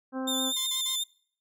harmonic tone, 261.6 Hz, C4, in tune, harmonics 1 / 2 / 3 / 4 / 5 / 6, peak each -31 / -37 / -41 / -43 / -45 / -47 dBFS, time 0.12-0.53 s, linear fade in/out 50 ms
sawtooth tone with vibrato, 3583 Hz, A7, 31 cents sharp, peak -25 dBFS, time 0.27-1.04 s, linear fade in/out 10 ms, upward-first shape sine, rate 8.2 Hz, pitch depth 29 cents each way
5% pulse tone bursts, 1046.5 Hz, C6, in tune, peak -25 dBFS, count 3, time 0.56-0.962 s, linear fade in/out 10 ms, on 110 ms, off 36 ms
effects noise-tail reverb RT60 0.6 s tail -26 dB re dry

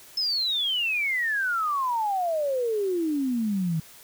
sine exponential sweep, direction down, 5274 to 155.56 Hz, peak -23 dBFS, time 0.17-3.8 s, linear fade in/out 5 ms, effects white hiss -49 dBFS RMS until 4.03 s

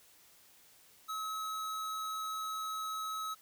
square tone, 1285 Hz, E6, 45 cents flat, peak -37 dBFS, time 1.08-3.35 s, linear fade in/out 20 ms, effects white hiss -62 dBFS RMS until 3.41 s

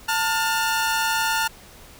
sawtooth tone pair together, 891 / 1421.8 Hz, A5 / F6, +22 / +31 cents, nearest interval minor sixth, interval 809 cents, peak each -19 / -20 dBFS, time 0.08-1.48 s, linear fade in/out 10 ms, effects pink hiss -46 dBFS RMS until 1.99 s

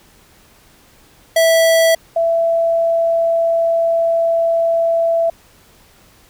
square / sine tone pair in turn, 656 / 666.3 Hz, E5 / E5, -9 / +18 cents, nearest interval unison, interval 27 cents, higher second, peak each -10 / -12 dBFS, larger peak first, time 1.36-1.95 / 2.16-5.3 s, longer second, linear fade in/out 5 ms, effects pink hiss -49 dBFS RMS until 6.29 s

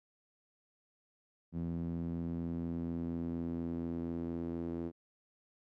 sawtooth tone with band-pass filter sweep, 84.2 Hz, E2, 37 cents sharp, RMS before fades -38 dBFS, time 1.52-4.92 s, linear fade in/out 50 ms, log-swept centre 200 to 310 Hz, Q 2.7, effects none

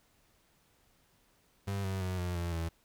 35% pulse tone with pitch steps, 99 / 95.52 / 92.16 / 88.92 / 85.79 / 82.77 Hz, G2 / G2 / F#2 / F2 / F2 / E2, +18 / -44 / -6 / +32 / -30 / +8 cents, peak -31 dBFS, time 1.67-2.69 s, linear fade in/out 10 ms, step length 170 ms, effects pink hiss -69 dBFS RMS until 2.84 s

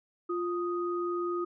sine tone pair together, 349.8 / 1245 Hz, F4 / D#6, +3 / +1 cents, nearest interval octave + minor seventh, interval 2198 cents, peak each -30 / -35 dBFS, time 0.29-1.45 s, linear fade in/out 10 ms, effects none

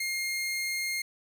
sawtooth tone, 2129 Hz, C7, 30 cents sharp, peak -26 dBFS, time 0-1.02 s, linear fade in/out 5 ms, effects none

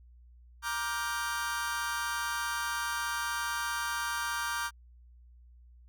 40% pulse chord, G minor seventh, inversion first, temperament just, 940.8 / 1176 / 1411.2 / 1568 Hz, Bb5 / D6 / F6 / G6, +16 / +2 / +18 / 0 cents, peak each -37 / -36 / -38 / -35 dBFS, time 0.62-4.71 s, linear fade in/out 50 ms, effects added 60 Hz sine -53 dBFS peak until 5.88 s

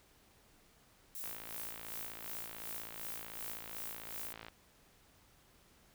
violet noise with tremolo, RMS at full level -43 dBFS, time 1.15-4.33 s, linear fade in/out 0 ms, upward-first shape sine, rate 2.7 Hz, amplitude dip 60%
click train, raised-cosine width 0.3 ms, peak -31 dBFS, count 182, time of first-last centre 1.24-4.484 s, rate 55.8 Hz
effects pink hiss -66 dBFS RMS until 5.94 s

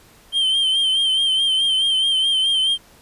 triangle tone with vibrato, 3136 Hz, G7, in tune, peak -14 dBFS, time 0.32-2.78 s, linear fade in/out 50 ms, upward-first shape sine, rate 4.7 Hz, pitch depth 47 cents each way, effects pink hiss -50 dBFS RMS until 3.01 s + resampled to 32000 Hz

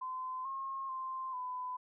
sine tone with pitch steps, 1027 / 1077 / 1046 / 1004 Hz, C6 / C6 / C6 / B5, -33 / +50 / -1 / +28 cents, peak -37 dBFS, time 0.01-1.77 s, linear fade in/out 10 ms, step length 440 ms, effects none

